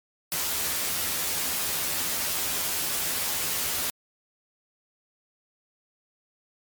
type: noise with comb filter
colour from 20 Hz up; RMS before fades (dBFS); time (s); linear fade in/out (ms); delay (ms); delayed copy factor
white; -28; 0.32-3.9; 0; 12; +0.75
effects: MP3 96 kbps